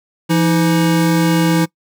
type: tone pair together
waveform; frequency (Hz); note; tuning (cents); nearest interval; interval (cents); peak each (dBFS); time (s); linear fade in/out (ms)
square; 168.83 / 318.7; E3 / D#4; +42 / +42; major seventh; 1100; -14 / -16; 0.29-1.66; 20
effects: noise-tail reverb RT60 0.1 s tail -22 dB re dry